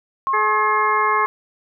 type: tone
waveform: sine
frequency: 1076 Hz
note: C6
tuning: 48 cents sharp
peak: -17 dBFS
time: 0.27-1.26 s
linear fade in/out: 0 ms
type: harmonic tone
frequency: 425.1 Hz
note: G#4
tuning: 40 cents sharp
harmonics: 1 / 2 / 3 / 4 / 5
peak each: -25 / -25 / -25 / -25 / -25 dBFS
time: 0.33-1.26 s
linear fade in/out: 10 ms
effects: none